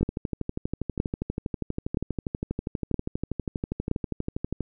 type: two click trains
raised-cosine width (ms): 3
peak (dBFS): -10 / -15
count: 5 / 58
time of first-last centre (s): 0.03-3.913 / 0.01-4.607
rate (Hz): 1.03 / 12.4
effects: none